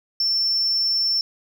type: tone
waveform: triangle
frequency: 5390 Hz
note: E8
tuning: 38 cents sharp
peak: -16 dBFS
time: 0.2-1.21 s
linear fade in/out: 2 ms
effects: tanh soft clip ceiling -14 dBFS